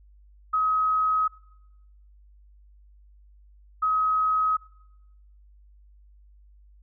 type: tone pair in turn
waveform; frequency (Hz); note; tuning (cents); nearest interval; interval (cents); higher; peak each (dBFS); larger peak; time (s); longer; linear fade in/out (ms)
sine; 1270 / 1270; D#6 / D#6; +35 / +35; unison; 0; neither; -20; neither; 0.53-1.28 / 3.82-4.57; neither; 10
effects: noise-tail reverb RT60 0.9 s tail -21 dB re dry + added 50 Hz sine -51 dBFS peak until 6.82 s